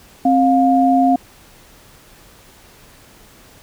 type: tone pair together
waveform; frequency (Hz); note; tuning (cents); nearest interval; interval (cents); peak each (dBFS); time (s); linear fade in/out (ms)
sine; 265.2 / 707.5; C4 / F5; +23 / +22; octave + perfect fourth; 1699; -13; 0.25-1.16; 5
effects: pink hiss -46 dBFS RMS until 3.62 s